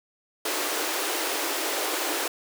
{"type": "high-pass noise", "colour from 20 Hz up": "pink", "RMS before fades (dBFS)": -28, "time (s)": [0.45, 2.28], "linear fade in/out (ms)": 5, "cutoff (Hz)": 290, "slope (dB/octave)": 96, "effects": []}